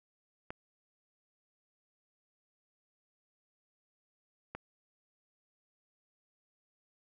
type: clicks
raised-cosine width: 0.5 ms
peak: -25 dBFS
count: 2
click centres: 0.505 / 4.55 s
effects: none